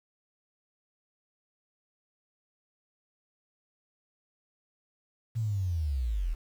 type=linear sweep; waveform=sine; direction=down; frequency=116.54 to 36 Hz; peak=-27 dBFS; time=5.35-6.35 s; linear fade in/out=20 ms; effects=9-bit